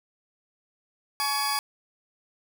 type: tone cluster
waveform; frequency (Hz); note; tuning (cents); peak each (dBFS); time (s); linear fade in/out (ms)
sawtooth; 848 / 1121 / 4831; G#5 / C#6 / D8; +36 / +19 / +48; -26; 1.2-1.59; 0
effects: none